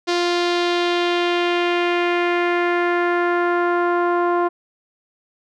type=tone with low-pass filter sweep; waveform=sawtooth; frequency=349.5 Hz; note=F4; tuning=1 cent sharp; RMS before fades=-19 dBFS; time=0.07-4.49 s; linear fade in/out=20 ms; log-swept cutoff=4800 to 1100 Hz; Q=2; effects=none